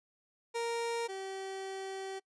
30% pulse tone pair in turn, 466.2 / 385 Hz, A#4 / G4, 0 / -31 cents, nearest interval minor third, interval 331 cents, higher first, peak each -30 / -36 dBFS, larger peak first, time 0.54-1.08 / 1.08-2.2 s, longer second, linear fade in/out 20 ms, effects noise-tail reverb RT60 0.1 s tail -25 dB re dry + resampled to 22050 Hz

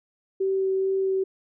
sine tone with vibrato, 383.6 Hz, G4, 37 cents flat, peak -21 dBFS, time 0.4-1.24 s, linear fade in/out 10 ms, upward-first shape sine, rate 2.3 Hz, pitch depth 8 cents each way, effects none

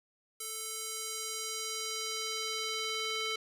square tone with band-pass filter sweep, 440.4 Hz, A4, 2 cents sharp, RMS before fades -37 dBFS, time 0.4-3.36 s, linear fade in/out 5 ms, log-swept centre 10000 to 3300 Hz, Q 1.2, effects none

